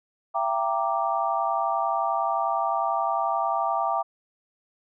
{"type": "chord", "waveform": "sine", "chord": "E half-diminished seventh", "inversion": "none", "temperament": "equal with one note detuned", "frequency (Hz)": [672.7, 784, 932.3, 1174.7], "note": ["E5", "G5", "Bb5", "D6"], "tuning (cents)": [35, 0, 0, 0], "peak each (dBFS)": [-28, -27, -29, -28], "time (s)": [0.34, 4.03], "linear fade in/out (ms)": 20, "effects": []}